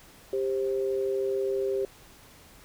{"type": "tone pair together", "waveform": "sine", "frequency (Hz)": [395.6, 528], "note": ["G4", "C5"], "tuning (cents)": [16, 16], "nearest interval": "perfect fourth", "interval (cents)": 500, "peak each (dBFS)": [-26, -32], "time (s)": [0.33, 1.85], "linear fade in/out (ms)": 2, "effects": ["pink hiss -53 dBFS RMS until 2.64 s"]}